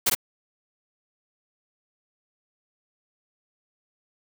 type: noise with echo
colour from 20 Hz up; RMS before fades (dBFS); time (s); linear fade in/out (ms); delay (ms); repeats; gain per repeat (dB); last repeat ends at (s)
white; -20; 0.06-0.1; 10; 51; 1; -2; 0.151
effects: none